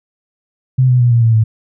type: tone with pitch steps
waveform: sine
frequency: 129.2 / 125.23 / 121.39 / 117.66 / 114.05 / 110.54 Hz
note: C3 / B2 / B2 / A#2 / A#2 / A2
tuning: -21 / +24 / -29 / +17 / -37 / +8 cents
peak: -7 dBFS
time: 0.78-1.44 s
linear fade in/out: 10 ms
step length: 110 ms
effects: none